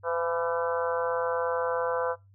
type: harmonic tone with a mistuned harmonic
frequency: 168.9 Hz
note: E3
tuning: 42 cents sharp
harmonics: 3 / 4 / 5 / 6 / 7 / 8 / 9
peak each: -28 / -36 / -39 / -34 / -37 / -37 / -38 dBFS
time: 0.03-2.16 s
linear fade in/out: 50 ms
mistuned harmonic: 6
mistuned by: -29 cents
effects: noise-tail reverb RT60 0.2 s tail -19 dB re dry + added 98 Hz sine -54 dBFS peak until 2.34 s